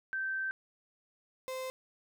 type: tone pair in turn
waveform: sine / 35% pulse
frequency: 1554 / 518.6 Hz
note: G6 / C5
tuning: -16 / -15 cents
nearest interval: octave + perfect fifth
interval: 1899 cents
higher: first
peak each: -32 / -35 dBFS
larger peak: first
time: 0.13-0.51 / 1.48-1.7 s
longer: first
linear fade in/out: 0 ms
effects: none